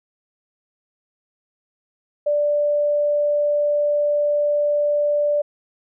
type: tone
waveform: sine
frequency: 587.3 Hz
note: D5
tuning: in tune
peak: -16 dBFS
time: 2.26-5.42 s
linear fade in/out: 10 ms
effects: none